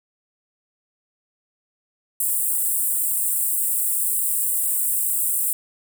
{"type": "high-pass noise", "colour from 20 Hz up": "pink", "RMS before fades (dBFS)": -22, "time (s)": [2.2, 5.53], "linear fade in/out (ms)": 2, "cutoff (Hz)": 7900, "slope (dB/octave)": 96, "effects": []}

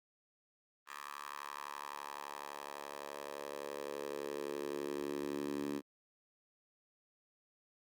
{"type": "tone with high-pass filter sweep", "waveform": "10% pulse", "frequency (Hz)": 71.8, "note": "D2", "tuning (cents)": -39, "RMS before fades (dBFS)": -43, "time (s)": [0.86, 5.82], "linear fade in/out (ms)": 50, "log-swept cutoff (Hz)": [1300, 270], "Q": 2.8, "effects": ["Opus 24 kbps"]}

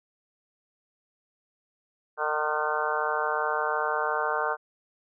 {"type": "harmonic tone with a mistuned harmonic", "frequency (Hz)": 151.9, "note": "D#3", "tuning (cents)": -41, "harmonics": [3, 4, 5, 6, 7, 8, 9, 10], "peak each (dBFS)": [-33, -33, -33, -33, -33, -33, -33, -33], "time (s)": [2.17, 4.57], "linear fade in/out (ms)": 50, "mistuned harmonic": 9, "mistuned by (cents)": 33, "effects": []}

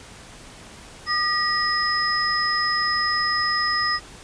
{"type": "tone cluster", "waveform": "sine", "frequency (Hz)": [1216, 1916, 5080], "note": ["D#6", "A#6", "D#8"], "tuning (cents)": [-40, 47, 35], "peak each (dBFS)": -24, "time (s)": [1.06, 4], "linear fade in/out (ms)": 50, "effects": ["pink hiss -43 dBFS RMS until 4.23 s", "resampled to 22050 Hz"]}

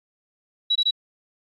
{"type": "tone bursts", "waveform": "sine", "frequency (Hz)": 3899, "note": "B7", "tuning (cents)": -23, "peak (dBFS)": -17, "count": 3, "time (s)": [0.7, 0.91], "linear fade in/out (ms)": 10, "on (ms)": 56, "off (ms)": 21, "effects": ["AAC 48 kbps"]}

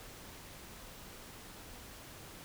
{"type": "silence", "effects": ["pink hiss -51 dBFS RMS until 2.44 s"]}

